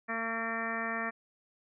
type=harmonic tone with a mistuned harmonic; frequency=227.1 Hz; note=A#3; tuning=45 cents flat; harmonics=1 / 2 / 3 / 4 / 5 / 6 / 7 / 8 / 9 / 10; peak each=-40 / -44 / -40 / -47 / -40 / -41 / -47 / -36 / -47 / -44 dBFS; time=0.08-1.11 s; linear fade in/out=20 ms; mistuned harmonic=10; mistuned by=+41 cents; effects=none